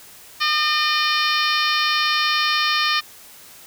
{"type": "harmonic tone", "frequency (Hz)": 607, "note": "D#5", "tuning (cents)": -43, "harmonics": [2, 3, 4, 5, 6, 7, 8, 9], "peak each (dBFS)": [-22, -24, -25, -26, -27, -27, -28, -29], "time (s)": [0.4, 3.01], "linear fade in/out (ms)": 20, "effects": ["white hiss -44 dBFS RMS until 3.66 s"]}